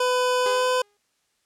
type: tone with pitch glide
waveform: 25% pulse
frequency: 501 to 505.9 Hz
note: B4 to B4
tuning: +25 to +42 cents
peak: -16 dBFS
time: 0-0.82 s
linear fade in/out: 5 ms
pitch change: +17 cents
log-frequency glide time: 0.39-0.65 s
type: tone with exponential decay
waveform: sawtooth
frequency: 410.3 Hz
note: G#4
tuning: 21 cents flat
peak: -25 dBFS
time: 0.46-0.97 s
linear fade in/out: 0 ms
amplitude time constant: 110 ms
effects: white hiss -70 dBFS RMS until 1.45 s + low-pass 9000 Hz 12 dB/octave